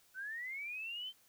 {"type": "linear sweep", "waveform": "sine", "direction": "up", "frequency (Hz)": [1480, 3136], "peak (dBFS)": -40, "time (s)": [0.14, 1.13], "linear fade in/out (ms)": 50, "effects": ["white hiss -68 dBFS RMS until 1.28 s"]}